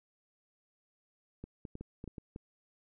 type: clicks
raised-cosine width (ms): 3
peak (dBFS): -30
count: 8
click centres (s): 1.44 / 1.652 / 1.754 / 1.81 / 2.041 / 2.077 / 2.182 / 2.361
effects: none